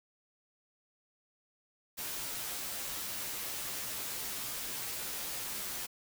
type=noise with comb filter; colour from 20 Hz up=white; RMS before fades=-39 dBFS; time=1.97-5.87 s; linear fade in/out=20 ms; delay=12 ms; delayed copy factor=-0.65; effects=none